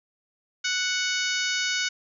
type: harmonic tone with a mistuned harmonic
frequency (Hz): 740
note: F#5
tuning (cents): 0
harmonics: 2 / 3 / 4 / 5 / 6 / 7 / 8 / 9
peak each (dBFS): -29 / -31 / -32 / -33 / -34 / -34 / -35 / -36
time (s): 0.64-1.89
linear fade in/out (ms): 10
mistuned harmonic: 6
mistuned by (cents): +19
effects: none